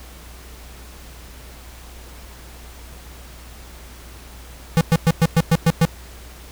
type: tone bursts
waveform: square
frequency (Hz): 164.81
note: E3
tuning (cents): 0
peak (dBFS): -12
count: 8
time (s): 4.77-5.852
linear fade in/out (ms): 0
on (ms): 39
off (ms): 110
effects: added 60 Hz sine -39 dBFS peak until 6.51 s + pink hiss -43 dBFS RMS until 6.51 s